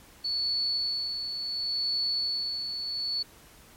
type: tone with tremolo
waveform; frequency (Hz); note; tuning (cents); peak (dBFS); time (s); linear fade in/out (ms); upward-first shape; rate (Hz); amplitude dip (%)
sine; 4435; C#8; 0; -25; 0.24-3.23; 10; sine; 0.7; 50
effects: pink hiss -54 dBFS RMS until 3.76 s + MP3 64 kbps